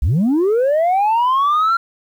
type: linear sweep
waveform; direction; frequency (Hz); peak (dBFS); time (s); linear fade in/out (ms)
sine; up; 51.91 to 1384; -10; 0.02-1.77; 5
effects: tanh soft clip ceiling -11 dBFS + 8-bit